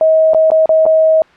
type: tone with dropouts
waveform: sine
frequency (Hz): 636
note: D#5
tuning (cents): +38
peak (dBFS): -6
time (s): 0.01-1.22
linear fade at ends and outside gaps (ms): 1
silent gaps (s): 0.335-0.346 / 0.503-0.517 / 0.658-0.692 / 0.855-0.863
effects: white hiss -44 dBFS RMS until 1.36 s + low-pass 2000 Hz 12 dB/octave